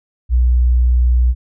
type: tone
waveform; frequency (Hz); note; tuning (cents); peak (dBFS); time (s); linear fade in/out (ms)
sine; 61.2; B1; -15; -9; 0.29-1.35; 50
effects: none